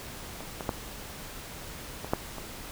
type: clicks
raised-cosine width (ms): 1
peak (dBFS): -25 / -21 / -13 / -22 / -10 / -24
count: 6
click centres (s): 0.406 / 0.608 / 0.692 / 2.046 / 2.135 / 2.383
effects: pink hiss -42 dBFS RMS until 2.71 s